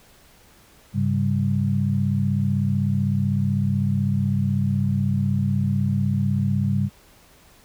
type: tone cluster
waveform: sine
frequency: 101.2 / 137.2 / 197 Hz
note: G#2 / C#3 / G3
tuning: -44 / -17 / +9 cents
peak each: -23 dBFS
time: 0.93-6.9 s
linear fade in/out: 50 ms
effects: pink hiss -53 dBFS RMS until 7.64 s